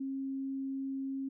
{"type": "tone", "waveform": "sine", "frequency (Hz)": 269.7, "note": "C#4", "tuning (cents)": -47, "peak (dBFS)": -34, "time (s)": [0, 1.29], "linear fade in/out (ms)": 10, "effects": []}